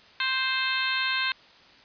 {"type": "harmonic tone", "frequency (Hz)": 523.3, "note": "C5", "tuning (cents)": 0, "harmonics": [2, 3, 4, 5, 6, 7, 8], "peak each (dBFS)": [-33, -29, -33, -31, -35, -33, -33], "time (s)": [0.2, 1.32], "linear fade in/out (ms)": 2, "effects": ["white hiss -53 dBFS RMS until 1.84 s", "resampled to 11025 Hz"]}